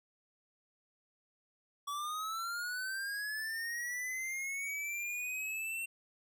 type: linear sweep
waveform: square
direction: up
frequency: 1134 to 2723 Hz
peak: -37 dBFS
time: 1.87-5.86 s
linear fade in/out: 10 ms
effects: none